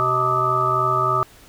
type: harmonic tone with a mistuned harmonic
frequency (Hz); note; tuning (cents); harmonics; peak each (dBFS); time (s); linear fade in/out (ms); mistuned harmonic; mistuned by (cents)
126.8; B2; +46; 1 / 3 / 5 / 7 / 9 / 10; -27 / -27 / -27 / -31 / -20 / -21; 0-1.23; 0; 9; +65
effects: pink hiss -48 dBFS RMS until 1.48 s